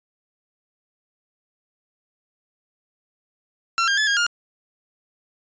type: tone with pitch steps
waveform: sawtooth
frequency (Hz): 1359 / 1606 / 1721 / 1627 / 1415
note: F6 / G6 / A6 / G#6 / F6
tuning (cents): -48 / +41 / -39 / -36 / +22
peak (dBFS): -14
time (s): 3.78-4.265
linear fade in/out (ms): 0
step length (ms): 97
effects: resampled to 16000 Hz